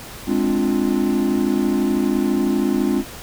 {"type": "chord", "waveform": "triangle", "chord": "D half-diminished seventh", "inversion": "second", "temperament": "equal", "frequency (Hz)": [207.7, 261.6, 293.7, 349.2], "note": ["Ab3", "C4", "D4", "F4"], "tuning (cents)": [0, 0, 0, 0], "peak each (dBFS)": [-20, -19, -20, -21], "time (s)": [0.26, 3.04], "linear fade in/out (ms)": 50, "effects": ["pink hiss -36 dBFS RMS until 3.22 s"]}